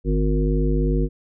harmonic tone with a mistuned harmonic, 51.2 Hz, G#1, 24 cents flat, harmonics 1 / 3 / 5 / 7 / 9, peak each -19 / -24 / -26 / -27 / -29 dBFS, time 0.04-1.09 s, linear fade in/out 50 ms, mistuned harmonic 9, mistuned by +16 cents, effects none

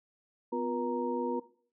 sine tone cluster, 250.8 / 355.1 / 479.6 / 933 Hz, B3 / F4 / A#4 / A#5, +27 / +29 / +49 / +1 cents, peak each -35 / -36 / -35 / -36 dBFS, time 0.52-1.4 s, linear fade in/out 10 ms, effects noise-tail reverb RT60 0.5 s tail -18 dB re dry

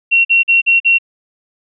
sine tone bursts, 2733 Hz, F7, 38 cents flat, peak -7 dBFS, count 5, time 0.11-0.986 s, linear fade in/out 20 ms, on 140 ms, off 44 ms, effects none

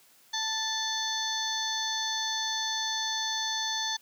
harmonic tone, 880 Hz, A5, in tune, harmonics 1 / 2 / 4 / 5 / 6 / 7, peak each -36 / -36 / -33 / -35 / -45 / -36 dBFS, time 0.33-3.97 s, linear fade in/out 10 ms, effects white hiss -60 dBFS RMS until 4.01 s + high-pass 150 Hz 12 dB/octave

